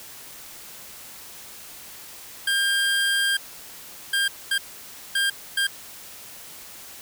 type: tone bursts at uneven times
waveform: 25% pulse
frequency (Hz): 1601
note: G6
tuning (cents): +36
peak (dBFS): -16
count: 5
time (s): 2.47-3.37 / 4.13-4.28 / 4.51-4.58 / 5.15-5.3 / 5.57-5.67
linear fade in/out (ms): 5
effects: white hiss -42 dBFS RMS until 7.01 s